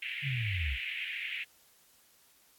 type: band-pass noise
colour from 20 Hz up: white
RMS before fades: -38 dBFS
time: 0.02-1.44 s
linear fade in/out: 5 ms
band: 2000 to 2800 Hz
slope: 48 dB/octave
type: linear sweep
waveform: sine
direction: down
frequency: 145 to 57.2 Hz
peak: -31 dBFS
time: 0.22-0.78 s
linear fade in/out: 50 ms
effects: white hiss -64 dBFS RMS until 2.58 s + AAC 64 kbps